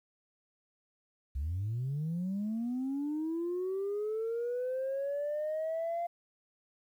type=linear sweep; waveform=sine; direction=up; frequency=63.8 to 694 Hz; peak=-30 dBFS; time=1.35-6.07 s; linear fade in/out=10 ms; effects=tanh soft clip ceiling -29 dBFS + 11-bit